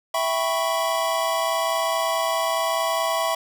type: chord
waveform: square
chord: C# half-diminished seventh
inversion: first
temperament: equal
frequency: 659.3 / 784 / 987.8 / 1108.7 Hz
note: E5 / G5 / B5 / C#6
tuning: 0 / 0 / 0 / 0 cents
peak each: -25 / -31 / -28 / -28 dBFS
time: 0.14-3.35 s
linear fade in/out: 5 ms
effects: none